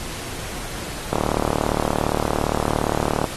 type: click train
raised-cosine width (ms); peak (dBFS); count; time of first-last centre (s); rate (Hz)
1; -6; 80; 1.13-3.242; 37.4
effects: pink hiss -32 dBFS RMS until 3.36 s + AAC 32 kbps